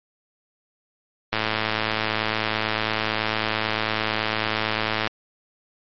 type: click train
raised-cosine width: 0.3 ms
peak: -6 dBFS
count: 409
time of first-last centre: 1.33-5.073 s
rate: 109 Hz
effects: MP3 32 kbps